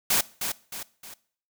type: noise with echo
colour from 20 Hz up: white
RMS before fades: -22 dBFS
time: 0.1-0.21 s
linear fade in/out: 5 ms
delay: 310 ms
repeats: 3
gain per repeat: -7 dB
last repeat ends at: 1.14 s
effects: noise-tail reverb RT60 0.5 s tail -20 dB re dry